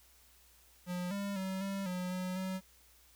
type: tone with pitch steps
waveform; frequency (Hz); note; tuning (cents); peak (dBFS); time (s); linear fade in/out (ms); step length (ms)
square; 178.8 / 200.1 / 189.7 / 196.2 / 181.2 / 183.3 / 187.9; F3 / G3 / F#3 / G3 / F#3 / F#3 / F#3; +41 / +36 / +43 / +2 / -36 / -16 / +27; -36; 0.86-2.61; 50; 250
effects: added 60 Hz sine -67 dBFS peak until 3.15 s + white hiss -64 dBFS RMS until 3.15 s